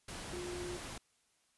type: tone in noise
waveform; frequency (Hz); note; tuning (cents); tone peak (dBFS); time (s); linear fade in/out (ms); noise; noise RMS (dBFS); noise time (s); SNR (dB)
sine; 354.9; F4; +28; -41; 0.33-0.77; 5; pink; -45; 0.08-0.98; +1
effects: white hiss -74 dBFS RMS until 1.57 s + resampled to 24000 Hz